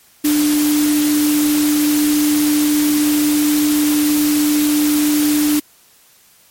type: tone in noise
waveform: sine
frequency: 297.5 Hz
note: D4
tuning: 22 cents sharp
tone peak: -12 dBFS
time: 0.24-5.6 s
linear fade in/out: 10 ms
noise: white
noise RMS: -22 dBFS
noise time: 0.24-5.6 s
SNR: +7 dB
effects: white hiss -50 dBFS RMS until 6.5 s + MP3 64 kbps